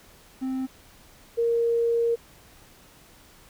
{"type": "tone pair in turn", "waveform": ["triangle", "sine"], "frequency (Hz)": [261.6, 466.1], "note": ["C4", "A#4"], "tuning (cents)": [0, 0], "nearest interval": "minor seventh", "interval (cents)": 1000, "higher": "second", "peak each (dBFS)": [-24, -20], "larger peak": "second", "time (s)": [[0.41, 0.67], [1.37, 2.16]], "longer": "second", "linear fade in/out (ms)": 20, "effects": ["pink hiss -53 dBFS RMS until 3.49 s"]}